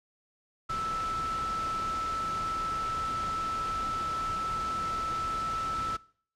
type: tone in noise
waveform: sine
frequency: 1318.5 Hz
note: E6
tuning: in tune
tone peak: -30 dBFS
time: 0.69-5.97 s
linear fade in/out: 10 ms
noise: pink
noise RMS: -40 dBFS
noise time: 0.69-5.97 s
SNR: +7 dB
effects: noise-tail reverb RT60 0.5 s tail -21 dB re dry + low-pass 6000 Hz 12 dB/octave